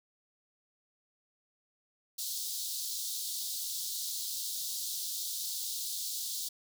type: high-pass noise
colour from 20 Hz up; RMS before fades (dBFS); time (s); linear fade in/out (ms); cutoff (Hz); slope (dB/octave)
pink; -37; 2.18-6.49; 10; 3700; 48
effects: none